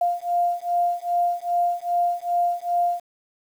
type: beating tone pair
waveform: sine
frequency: 698.5 / 701 Hz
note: F5 / F5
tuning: 0 / +6 cents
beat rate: 2.5 Hz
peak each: -23 dBFS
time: 0.01-3 s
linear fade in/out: 5 ms
effects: 8-bit